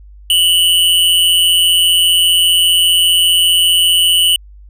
square tone with amplitude modulation, 2960 Hz, F#7, in tune, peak -6 dBFS, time 0.3-4.36 s, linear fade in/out 2 ms, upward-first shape sine, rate 175 Hz, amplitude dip 65%, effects added 50 Hz sine -35 dBFS peak until 4.69 s

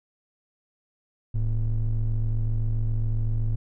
triangle ring-modulated tone, 67 Hz, C2, 42 cents sharp, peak -16 dBFS, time 1.34-3.56 s, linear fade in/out 10 ms, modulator 43.2 Hz, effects tanh soft clip ceiling -13 dBFS

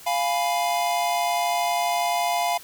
square chord, F diminished, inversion none, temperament equal, 698.5 / 830.6 / 987.8 Hz, F5 / Ab5 / Cb6, 0 / 0 / 0 cents, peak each -24 / -29 / -29 dBFS, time 0.06-2.58 s, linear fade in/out 10 ms, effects white hiss -45 dBFS RMS until 2.63 s

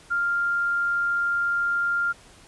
sine tone, 1396.9 Hz, F6, in tune, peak -21 dBFS, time 0.1-2.13 s, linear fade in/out 20 ms, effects pink hiss -51 dBFS RMS until 2.47 s + resampled to 24000 Hz

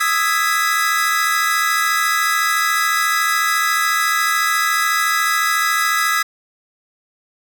45% pulse chord, E major seventh, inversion third, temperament equal with one note detuned, 1244.5 / 1318.5 / 1661.2 / 1990.4 Hz, D#6 / E6 / G#6 / B6, 0 / 0 / 0 / +13 cents, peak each -21 dBFS, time 0-6.23 s, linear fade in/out 10 ms, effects none

